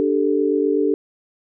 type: chord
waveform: sine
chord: D suspended fourth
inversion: none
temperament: equal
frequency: 293.7 / 392 / 440 Hz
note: D4 / G4 / A4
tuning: 0 / 0 / 0 cents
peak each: -20 dBFS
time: 0-0.94 s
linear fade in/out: 0 ms
effects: none